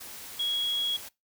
sine tone in noise, 3320 Hz, G#7, 1 cent flat, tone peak -26 dBFS, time 0.39-0.97 s, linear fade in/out 10 ms, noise white, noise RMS -43 dBFS, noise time 0-1.09 s, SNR +14 dB, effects noise-tail reverb RT60 0.2 s tail -21 dB re dry

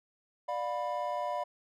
triangle chord, B diminished, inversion first, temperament just, 592.7 / 711.2 / 987.8 Hz, D5 / F5 / B5, +16 / +31 / 0 cents, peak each -34 dBFS, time 0.48-1.44 s, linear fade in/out 10 ms, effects none

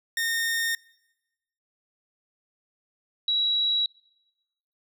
sawtooth / sine tone pair in turn, 1835 / 3888 Hz, A#6 / B7, -28 / -28 cents, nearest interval octave + minor second, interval 1300 cents, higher second, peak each -21 dBFS, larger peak neither, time 0.17-0.75 / 3.28-3.86 s, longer neither, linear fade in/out 2 ms, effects noise-tail reverb RT60 1.0 s tail -24 dB re dry

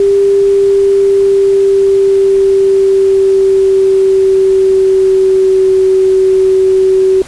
sine tone with pitch glide, 397.2 to 379.5 Hz, G4 to F#4, +23 to +44 cents, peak -5 dBFS, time 0-7.22 s, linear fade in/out 2 ms, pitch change -79 cents, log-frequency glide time 0.16-5.73 s, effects pink hiss -32 dBFS RMS until 7.27 s + resampled to 24000 Hz

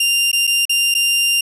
sawtooth tone with dropouts, 2790 Hz, F7, 2 cents flat, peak -10 dBFS, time 0-1.41 s, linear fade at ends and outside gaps 5 ms, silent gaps 0.316-0.329 / 0.47-0.474 / 0.654-0.694 / 0.942-0.949 s, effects resampled to 32000 Hz

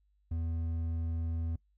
triangle tone with hard clipping, 82.41 Hz, E2, in tune, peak -33 dBFS, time 0.31-1.56 s, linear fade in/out 5 ms, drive 9 dB, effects noise-tail reverb RT60 0.1 s tail -21 dB re dry + added 50 Hz sine -68 dBFS peak until 1.77 s

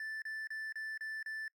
triangle tone bursts, 1760 Hz, A6, in tune, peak -37 dBFS, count 6, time 0-1.48 s, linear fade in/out 2 ms, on 220 ms, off 32 ms, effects noise-tail reverb RT60 0.1 s tail -26 dB re dry

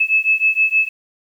sine beating tone pair, 2600 / 2606.4 Hz, E7 / E7, -24 / -20 cents, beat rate 6.4 Hz, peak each -16 / -16 dBFS, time 0-0.89 s, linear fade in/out 10 ms, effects 8-bit

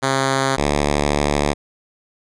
5% pulse tone pair in turn, 134.5 / 72.87 Hz, C3 / D2, +48 / -13 cents, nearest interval major seventh, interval 1061 cents, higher first, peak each -5 dBFS, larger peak neither, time 0.02-0.57 / 0.57-1.54 s, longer second, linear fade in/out 20 ms, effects resampled to 22050 Hz

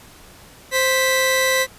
sawtooth tone pair together, 523 / 1974.6 Hz, C5 / B6, -1 / -1 cents, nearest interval octave + major seventh, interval 2300 cents, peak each -15 dBFS, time 0.71-1.67 s, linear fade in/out 50 ms, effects pink hiss -45 dBFS RMS until 1.78 s + resampled to 32000 Hz

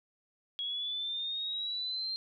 sine exponential sweep, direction up, 3313 to 4186 Hz, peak -33 dBFS, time 0.59-2.16 s, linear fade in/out 0 ms, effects none

